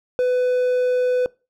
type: tone pair in turn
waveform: triangle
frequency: 500 / 500 Hz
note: B4 / B4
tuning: +21 / +21 cents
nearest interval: unison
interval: 0 cents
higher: neither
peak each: -14 dBFS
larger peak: neither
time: 0.19-0.45 / 0.45-1.26 s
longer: second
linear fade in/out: 0 ms
effects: noise-tail reverb RT60 0.3 s tail -23 dB re dry